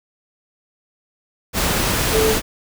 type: tone in noise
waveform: sine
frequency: 438.7 Hz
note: A4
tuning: 5 cents flat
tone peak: -15 dBFS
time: 2.11-2.36 s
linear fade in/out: 50 ms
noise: pink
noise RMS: -19 dBFS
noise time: 1.53-2.42 s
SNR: +1 dB
effects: none